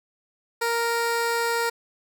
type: tone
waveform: 15% pulse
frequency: 466.2 Hz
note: A#4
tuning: in tune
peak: -16 dBFS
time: 0.61-1.7 s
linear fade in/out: 10 ms
effects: none